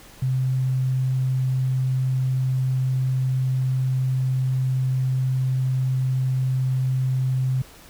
sine tone, 130 Hz, C3, 11 cents flat, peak -19 dBFS, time 0.22-7.62 s, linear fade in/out 5 ms, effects pink hiss -47 dBFS RMS until 7.89 s

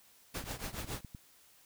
pink noise with tremolo, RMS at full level -38 dBFS, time 0.34-1.01 s, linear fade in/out 5 ms, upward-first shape triangle, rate 7.2 Hz, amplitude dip 90%
click train, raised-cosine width 5 ms, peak -33 dBFS, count 8, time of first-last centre 0.44-1.149 s, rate 9.88 Hz
effects white hiss -63 dBFS RMS until 1.65 s

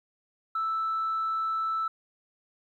sine tone, 1318.5 Hz, E6, in tune, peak -25 dBFS, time 0.55-1.88 s, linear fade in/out 5 ms, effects tanh soft clip ceiling -23 dBFS + 11-bit

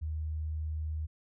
sine tone, 77.78 Hz, D#2, in tune, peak -32 dBFS, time 0.01-1.07 s, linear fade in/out 20 ms, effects none

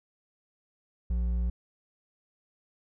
triangle tone with hard clipping, 59 Hz, A#1, 22 cents sharp, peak -27 dBFS, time 1.1-1.5 s, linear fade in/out 5 ms, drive 9 dB, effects none

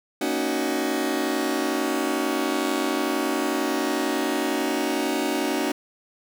sawtooth chord, D# minor seventh, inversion second, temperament just, 233.3 / 280 / 311.1 / 373.4 Hz, A#3 / C#4 / D#4 / F#4, +2 / +18 / 0 / +16 cents, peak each -28 / -23 / -24 / -24 dBFS, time 0.21-5.72 s, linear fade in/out 5 ms, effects none

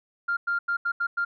sine tone bursts at uneven times, 1396.9 Hz, F6, in tune, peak -22 dBFS, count 6, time 0.28-0.37 / 0.47-0.59 / 0.68-0.77 / 0.85-0.92 / 1-1.07 / 1.17-1.25 s, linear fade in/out 10 ms, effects tanh soft clip ceiling -18 dBFS

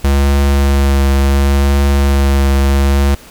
square tone with vibrato, 69.3 Hz, C#2, in tune, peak -9 dBFS, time 0.04-3.15 s, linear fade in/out 5 ms, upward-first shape triangle, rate 0.7 Hz, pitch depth 20 cents each way, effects pink hiss -38 dBFS RMS until 3.3 s

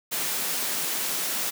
white high-pass noise, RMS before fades -28 dBFS, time 0.11-1.51 s, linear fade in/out 20 ms, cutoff 140 Hz, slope 96 dB/octave, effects none

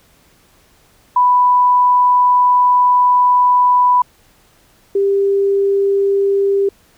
sine tone pair in turn, 990 / 396.2 Hz, B5 / G4, +4 / +18 cents, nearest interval octave + major third, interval 1586 cents, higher first, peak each -8 / -11 dBFS, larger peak first, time 1.16-4.02 / 4.95-6.69 s, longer first, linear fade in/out 5 ms, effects pink hiss -52 dBFS RMS until 6.97 s

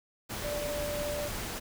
sine tone in noise, 587.3 Hz, D5, in tune, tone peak -33 dBFS, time 0.43-1.29 s, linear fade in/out 20 ms, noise pink, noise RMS -37 dBFS, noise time 0.29-1.6 s, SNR +1 dB, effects none

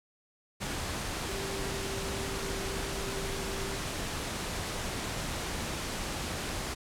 sine tone in noise, 390.6 Hz, G4, 6 cents flat, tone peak -39 dBFS, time 1.27-3.78 s, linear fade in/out 20 ms, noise pink, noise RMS -35 dBFS, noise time 0.6-6.75 s, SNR -7 dB, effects low-pass 10000 Hz 12 dB/octave

